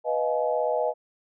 sine chord, F half-diminished seventh, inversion second, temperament equal with one note detuned, 493.9 / 622.3 / 698.5 / 852 Hz, Cb5 / Eb5 / F5 / Ab5, 0 / 0 / 0 / +44 cents, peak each -27 / -26 / -31 / -30 dBFS, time 0.04-0.94 s, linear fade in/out 50 ms, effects none

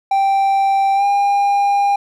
triangle tone with pitch glide, 784 to 804.6 Hz, G5 to G5, 0 to +45 cents, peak -10 dBFS, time 0.11-1.96 s, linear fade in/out 5 ms, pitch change +45 cents, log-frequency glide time 0.95-1.04 s, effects none

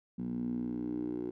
10% pulse tone with band-pass filter sweep, 60.4 Hz, B1, 38 cents flat, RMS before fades -36 dBFS, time 0.18-1.31 s, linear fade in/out 10 ms, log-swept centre 210 to 350 Hz, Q 5.6, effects none

